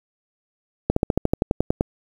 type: slowing click train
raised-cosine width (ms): 2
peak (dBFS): -4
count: 12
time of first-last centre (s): 0.9-1.809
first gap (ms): 64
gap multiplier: 1.05
effects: 7-bit